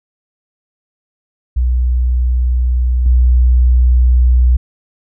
sine tone with level steps, 61.74 Hz, B1, in tune, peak -10 / -6 dBFS, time 1.56-4.57 s, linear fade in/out 10 ms, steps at 3.06 s, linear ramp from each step 2 ms, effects none

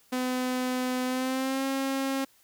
sawtooth tone with pitch glide, 253.4 to 270 Hz, B3 to C#4, +45 to -45 cents, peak -23 dBFS, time 0.12-2.25 s, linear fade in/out 10 ms, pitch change +110 cents, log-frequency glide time 1.05-1.65 s, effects white hiss -62 dBFS RMS until 2.43 s

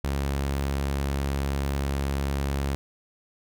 sawtooth tone, 69.3 Hz, C#2, in tune, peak -21 dBFS, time 0.04-2.75 s, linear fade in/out 0 ms, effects none

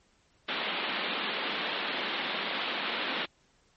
white band-pass noise, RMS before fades -33 dBFS, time 0.48-3.26 s, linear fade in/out 10 ms, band 180 to 3800 Hz, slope 48 dB/octave, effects pink hiss -67 dBFS RMS until 3.76 s + MP3 32 kbps

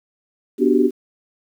sine chord, G major seventh, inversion first, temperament equal, 246.9 / 293.7 / 370 / 392 Hz, B3 / D4 / F#4 / G4, 0 / 0 / 0 / 0 cents, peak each -18 dBFS, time 0.58-0.91 s, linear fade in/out 50 ms, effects 8-bit

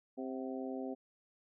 harmonic tone with a mistuned harmonic, 131.3 Hz, C3, 6 cents sharp, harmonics 2 / 3 / 4 / 5 / 6, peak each -40 / -44 / -46 / -48 / -50 dBFS, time 0.17-0.95 s, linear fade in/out 20 ms, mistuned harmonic 6, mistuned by -69 cents, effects none

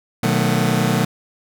sawtooth chord, B dominant seventh, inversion none, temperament just, 123.47 / 154.34 / 185.21 / 222.2 Hz, B2 / D#3 / F#3 / A3, 0 / -14 / +2 / +17 cents, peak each -17 dBFS, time 0.23-1.05 s, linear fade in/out 5 ms, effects none

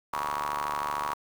sawtooth ring-modulated tone, 73.4 Hz, D2, in tune, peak -22 dBFS, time 0.13-1.14 s, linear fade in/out 5 ms, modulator 1040 Hz, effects 8-bit

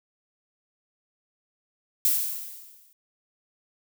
violet noise with exponential decay, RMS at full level -20 dBFS, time 2.05-2.93 s, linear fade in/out 0 ms, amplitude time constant 190 ms, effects none

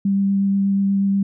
sine tone with vibrato, 197.1 Hz, G3, 10 cents sharp, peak -15 dBFS, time 0.05-1.23 s, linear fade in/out 5 ms, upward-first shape sine, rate 8.3 Hz, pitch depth 9 cents each way, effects none

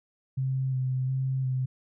sine tone with vibrato, 130.81 Hz, C3, in tune, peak -25 dBFS, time 0.37-1.66 s, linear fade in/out 10 ms, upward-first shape square, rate 1.4 Hz, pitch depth 18 cents each way, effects none

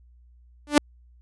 sawtooth tone with exponential growth, 293.7 Hz, D4, in tune, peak -6 dBFS, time 0.67-0.78 s, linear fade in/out 1 ms, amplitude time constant 23 ms, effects added 60 Hz sine -51 dBFS peak until 1.21 s + resampled to 24000 Hz

